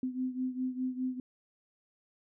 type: beating tone pair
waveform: sine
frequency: 254.7 / 259.6 Hz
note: C4 / C4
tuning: -46 / -13 cents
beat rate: 4.9 Hz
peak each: -33 / -37 dBFS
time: 0.03-1.2 s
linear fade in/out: 2 ms
effects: none